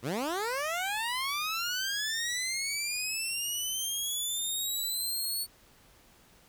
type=linear sweep; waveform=15% pulse; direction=up; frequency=104.3 to 4453 Hz; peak=-24 dBFS; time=0.02-5.47 s; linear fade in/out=50 ms; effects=pink hiss -60 dBFS RMS until 6.48 s